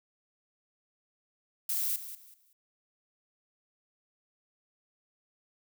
violet noise with echo, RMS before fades -31 dBFS, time 1.69-1.96 s, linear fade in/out 2 ms, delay 190 ms, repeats 3, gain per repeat -12 dB, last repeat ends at 2.53 s, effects none

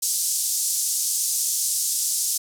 pink band-pass noise, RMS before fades -24 dBFS, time 0.02-2.38 s, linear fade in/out 10 ms, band 5800 to 12000 Hz, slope 24 dB/octave, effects none

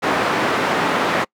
white band-pass noise, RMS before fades -19 dBFS, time 0.02-1.25 s, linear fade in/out 20 ms, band 170 to 1400 Hz, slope 12 dB/octave, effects noise-tail reverb RT60 0.1 s tail -26 dB re dry

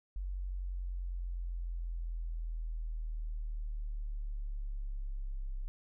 sine linear sweep, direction down, 46.75 to 32.7 Hz, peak -35 dBFS, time 0.16-5.68 s, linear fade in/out 0 ms, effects none

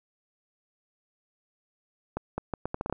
accelerating click train, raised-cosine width 1 ms, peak -16 dBFS, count 9, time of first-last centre 2.17-2.926 s, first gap 210 ms, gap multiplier 0.75, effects none

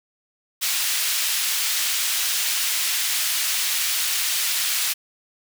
pink high-pass noise, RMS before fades -23 dBFS, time 0.61-4.94 s, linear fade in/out 20 ms, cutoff 2600 Hz, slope 12 dB/octave, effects none

